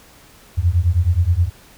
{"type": "beating tone pair", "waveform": "sine", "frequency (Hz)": [82.41, 91.91], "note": ["E2", "F#2"], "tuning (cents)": [0, -11], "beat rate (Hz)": 9.5, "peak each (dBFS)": -16, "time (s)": [0.57, 1.5], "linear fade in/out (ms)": 20, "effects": ["pink hiss -47 dBFS RMS until 1.77 s"]}